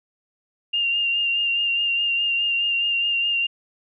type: tone with vibrato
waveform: sine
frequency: 2794 Hz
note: F7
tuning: in tune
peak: -19 dBFS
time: 0.73-3.47 s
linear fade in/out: 10 ms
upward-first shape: sine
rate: 4.8 Hz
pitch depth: 24 cents each way
effects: none